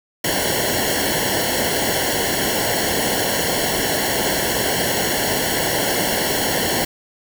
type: noise with comb filter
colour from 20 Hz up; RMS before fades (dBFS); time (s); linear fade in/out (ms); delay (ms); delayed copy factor
pink; -20; 0.24-6.85; 5; 0.81; -0.95
effects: none